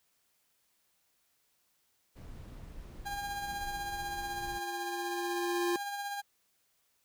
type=noise; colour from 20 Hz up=brown; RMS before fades=-47 dBFS; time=2.15-4.6 s; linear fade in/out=20 ms
type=tone with exponential growth; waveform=square; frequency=349.2 Hz; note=F4; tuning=in tune; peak=-29 dBFS; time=2.77-5.76 s; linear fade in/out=2 ms; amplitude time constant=650 ms
type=tone with tremolo; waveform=30% pulse; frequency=808 Hz; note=G#5; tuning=48 cents flat; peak=-32 dBFS; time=3.05-6.22 s; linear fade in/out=20 ms; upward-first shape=sine; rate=16 Hz; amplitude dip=35%
effects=white hiss -74 dBFS RMS until 7.04 s